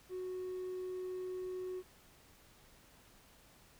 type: tone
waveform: triangle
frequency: 368.4 Hz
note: F#4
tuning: 7 cents flat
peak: -36 dBFS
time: 0.09-1.83 s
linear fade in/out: 50 ms
effects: tanh soft clip ceiling -34 dBFS + pink hiss -63 dBFS RMS until 3.79 s